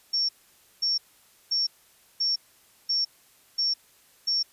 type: tone bursts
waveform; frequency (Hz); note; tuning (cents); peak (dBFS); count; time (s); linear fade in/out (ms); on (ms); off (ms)
sine; 5480; F8; -34; -22; 7; 0.13-4.43; 10; 160; 530
effects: white hiss -59 dBFS RMS until 4.52 s + resampled to 32000 Hz